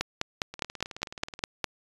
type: two click trains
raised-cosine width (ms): 0.2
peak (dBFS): -9 / -22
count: 9 / 17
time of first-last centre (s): 0.01-1.643 / 0.54-1.391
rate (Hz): 4.9 / 18.8
effects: resampled to 24000 Hz